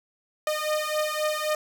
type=beating tone pair; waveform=sawtooth; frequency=609 / 612.8 Hz; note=D#5 / D#5; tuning=-37 / -27 cents; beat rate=3.8 Hz; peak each=-24 / -24 dBFS; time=0.47-1.55 s; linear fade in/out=2 ms; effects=none